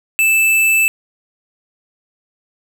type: tone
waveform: square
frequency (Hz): 2637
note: E7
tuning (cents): 0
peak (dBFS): -11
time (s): 0.19-0.88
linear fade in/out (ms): 0
effects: none